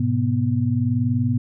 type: tone cluster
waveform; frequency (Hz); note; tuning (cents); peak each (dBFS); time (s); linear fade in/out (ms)
sine; 105.2 / 125.8 / 244.5; G#2 / B2 / B3; +23 / +32 / -17; -22; 0-1.38; 5
effects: none